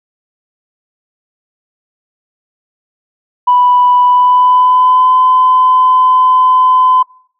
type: tone with pitch glide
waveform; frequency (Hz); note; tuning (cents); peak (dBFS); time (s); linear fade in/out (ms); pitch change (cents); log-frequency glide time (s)
sine; 987.8 to 1017.9; B5 to C6; 0 to -48; -4; 3.47-7.03; 10; +52; 4.06-5.13
effects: noise-tail reverb RT60 0.6 s tail -26 dB re dry + tanh soft clip ceiling 0 dBFS